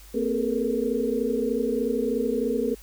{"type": "tone cluster", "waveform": "sine", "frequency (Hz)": [231, 261.6, 418.4, 451.8, 475], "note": ["A#3", "C4", "G#4", "A4", "A#4"], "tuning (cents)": [-16, 0, 13, 46, 33], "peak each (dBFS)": -29, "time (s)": [0.14, 2.75], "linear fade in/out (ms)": 10, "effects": ["added 50 Hz sine -46 dBFS peak until 2.82 s", "white hiss -51 dBFS RMS until 2.82 s"]}